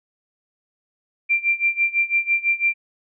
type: tone with tremolo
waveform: sine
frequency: 2366 Hz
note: D7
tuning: 12 cents sharp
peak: -14 dBFS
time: 1.29-2.74 s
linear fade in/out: 20 ms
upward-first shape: sine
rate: 6 Hz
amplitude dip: 90%
effects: none